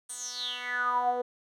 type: tone with band-pass filter sweep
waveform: 10% pulse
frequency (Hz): 246.9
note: B3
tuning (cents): 0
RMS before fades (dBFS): -31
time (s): 0.09-1.22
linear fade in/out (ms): 10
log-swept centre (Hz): 9100 to 520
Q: 8.7
effects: none